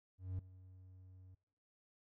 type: tone with ADSR envelope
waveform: triangle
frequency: 92.8 Hz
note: F#2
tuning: 6 cents sharp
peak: -35 dBFS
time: 0.18-1.35 s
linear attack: 210 ms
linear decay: 3 ms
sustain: -19 dB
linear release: 8 ms
effects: noise-tail reverb RT60 0.8 s tail -25 dB re dry